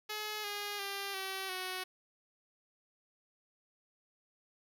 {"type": "tone with pitch steps", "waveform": "5% pulse", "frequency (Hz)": [424.8, 410.6, 396.8, 383.5, 370.7], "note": ["G#4", "G#4", "G4", "G4", "F#4"], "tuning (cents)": [39, -20, 21, -38, 3], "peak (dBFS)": -26, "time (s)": [0.09, 1.84], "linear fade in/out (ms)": 10, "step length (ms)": 350, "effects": []}